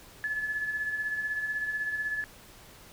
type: tone with tremolo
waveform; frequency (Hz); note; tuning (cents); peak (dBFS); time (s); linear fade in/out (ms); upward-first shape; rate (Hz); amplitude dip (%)
sine; 1719; A6; -41; -27; 0.24-2.24; 0; sine; 16; 50
effects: pink hiss -52 dBFS RMS until 2.92 s